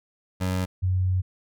25% pulse / sine tone pair in turn, 92.5 / 92.5 Hz, F#2 / F#2, 0 / 0 cents, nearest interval unison, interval 0 cents, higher neither, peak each -20 dBFS, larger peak neither, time 0.4-0.66 / 0.82-1.22 s, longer second, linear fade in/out 20 ms, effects none

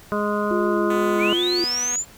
harmonic tone, 207.7 Hz, G#3, in tune, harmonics 1 / 2 / 3 / 5 / 6 / 7, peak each -25 / -26 / -27 / -28 / -29 / -32 dBFS, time 0.12-1.33 s, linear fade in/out 0 ms
sine tone with vibrato, 349.2 Hz, F4, in tune, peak -21 dBFS, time 0.51-1.64 s, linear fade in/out 0 ms, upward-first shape square, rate 2.3 Hz, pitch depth 24 cents each way
5% pulse tone with pitch glide, 249 to 245.9 Hz, B3 to B3, +14 to -7 cents, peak -20 dBFS, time 0.9-1.96 s, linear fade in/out 2 ms, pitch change -21 cents, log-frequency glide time 1.51-1.73 s
sine linear sweep, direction up, 2093 to 7310 Hz, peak -21 dBFS, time 1.18-2.05 s, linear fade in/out 50 ms
effects pink hiss -47 dBFS RMS until 2.17 s

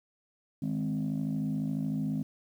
sine chord, Ab major, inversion second, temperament equal, 155.56 / 207.7 / 261.6 Hz, Eb3 / Ab3 / C4, 0 / 0 / 0 cents, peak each -32 dBFS, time 0.62-2.23 s, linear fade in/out 5 ms, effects tanh soft clip ceiling -24 dBFS + 10-bit

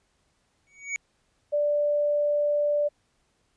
square tone with exponential growth, 2247 Hz, C#7, 23 cents sharp, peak -25 dBFS, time 0.67-0.96 s, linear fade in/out 0 ms, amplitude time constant 62 ms
sine tone, 587.3 Hz, D5, in tune, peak -21 dBFS, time 1.52-2.89 s, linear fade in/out 20 ms
effects pink hiss -70 dBFS RMS until 3.56 s + resampled to 22050 Hz

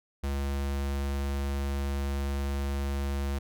square tone, 69.6 Hz, C#2, 8 cents sharp, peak -29 dBFS, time 0.23-3.39 s, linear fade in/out 10 ms, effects none

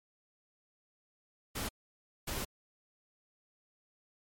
pink noise bursts at uneven times, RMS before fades -37 dBFS, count 2, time 1.55-1.69 / 2.27-2.45 s, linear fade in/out 10 ms, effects MP3 64 kbps

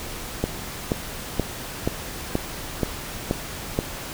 click train, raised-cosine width 2 ms, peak -7 dBFS, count 8, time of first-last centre 0.44-3.789 s, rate 2.09 Hz, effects pink hiss -34 dBFS RMS until 4.13 s

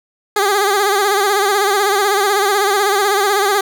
15% pulse tone with vibrato, 402.2 Hz, G4, 44 cents sharp, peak -6 dBFS, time 0.36-3.61 s, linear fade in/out 5 ms, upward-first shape sine, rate 16 Hz, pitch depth 80 cents each way, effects none

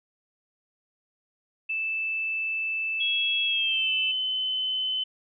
sine tone, 2637 Hz, E7, in tune, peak -26 dBFS, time 1.69-4.12 s, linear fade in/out 10 ms
sine tone with pitch glide, 3316 to 3041 Hz, G#7 to F#7, -3 to +47 cents, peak -25 dBFS, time 3-5.04 s, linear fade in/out 10 ms, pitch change -150 cents, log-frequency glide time 3.46-3.91 s
effects none

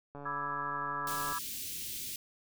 click train, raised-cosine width 1 ms, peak -32 dBFS, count 169, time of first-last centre 0.15-1.325 s, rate 143 Hz
sine chord, E dominant seventh, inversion second, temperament equal, 987.8 / 1174.7 / 1318.5 / 1661.2 Hz, B5 / D6 / E6 / G#6, 0 / 0 / 0 / 0 cents, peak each -39 / -39 / -39 / -41 dBFS, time 0.25-1.39 s, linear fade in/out 10 ms
white band-stop noise, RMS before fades -40 dBFS, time 1.07-2.16 s, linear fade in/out 2 ms, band 340 to 2500 Hz, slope 24 dB/octave
effects none

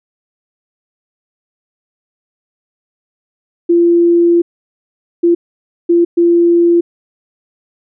sine tone bursts at uneven times, 342.8 Hz, F4, 32 cents flat, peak -6 dBFS, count 4, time 3.69-4.42 / 5.23-5.35 / 5.89-6.05 / 6.17-6.81 s, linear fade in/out 10 ms, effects none

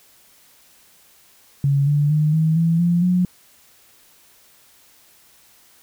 sine tone with pitch steps, 140 / 146.03 / 152.32 / 158.88 / 165.72 / 172.86 / 180.3 Hz, C#3 / D3 / D#3 / D#3 / E3 / F3 / F#3, +18 / -9 / -36 / +37 / +9 / -17 / -45 cents, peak -14 dBFS, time 1.64-3.25 s, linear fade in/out 2 ms, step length 230 ms, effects white hiss -53 dBFS RMS until 5.82 s

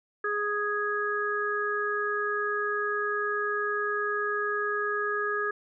harmonic tone, 415.3 Hz, G#4, in tune, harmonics 1 / 3 / 4, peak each -31 / -31 / -30 dBFS, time 0.24-5.51 s, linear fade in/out 5 ms, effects none

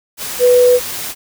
sine tone in noise, 493.9 Hz, B4, in tune, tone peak -6 dBFS, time 0.39-0.8 s, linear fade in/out 50 ms, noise white, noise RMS -24 dBFS, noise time 0.17-1.15 s, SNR +15 dB, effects none

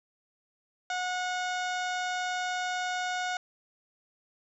harmonic tone, 729 Hz, F#5, 26 cents flat, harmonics 1 / 2 / 3 / 4 / 5 / 6 / 7 / 8 / 9 / 10, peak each -32 / -34 / -41 / -44 / -42 / -49 / -49 / -48 / -50 / -50 dBFS, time 0.9-3.37 s, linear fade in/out 2 ms, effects none

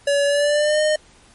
square tone with pitch glide, 568 to 612.3 Hz, C#5 to D#5, +42 to -28 cents, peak -16 dBFS, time 0.07-0.96 s, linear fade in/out 5 ms, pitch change +130 cents, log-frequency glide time 0.26-0.81 s, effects pink hiss -51 dBFS RMS until 1.34 s + MP3 48 kbps

